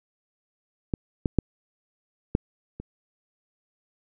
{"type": "clicks", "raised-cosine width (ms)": 3, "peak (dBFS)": [-12, -10, -6, -7, -23], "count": 5, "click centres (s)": [0.938, 1.258, 1.387, 2.351, 2.8], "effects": []}